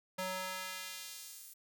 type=tone with high-pass filter sweep; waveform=square; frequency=186 Hz; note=F#3; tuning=9 cents sharp; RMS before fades=-43 dBFS; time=0.18-1.54 s; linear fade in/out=10 ms; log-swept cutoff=450 to 11000 Hz; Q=0.72; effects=none